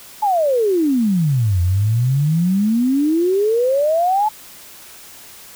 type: exponential two-way sweep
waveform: sine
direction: down then up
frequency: 874 to 85.5 to 874 Hz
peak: -13 dBFS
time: 0.22-4.29 s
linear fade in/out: 10 ms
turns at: 1.61 s
effects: white hiss -40 dBFS RMS until 5.55 s